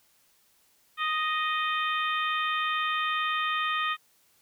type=harmonic tone with a mistuned harmonic; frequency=622.3 Hz; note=D#5; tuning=in tune; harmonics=2 / 3 / 4 / 5 / 6; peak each=-28 / -32 / -34 / -36 / -38 dBFS; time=0.97-3.97 s; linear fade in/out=50 ms; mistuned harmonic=6; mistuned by=-54 cents; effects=white hiss -65 dBFS RMS until 4.41 s